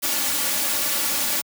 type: noise with comb filter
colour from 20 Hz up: white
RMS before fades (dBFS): -23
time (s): 0.02-1.42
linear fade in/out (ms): 20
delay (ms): 3.5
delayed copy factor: +0.85
effects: high-pass 100 Hz 12 dB/octave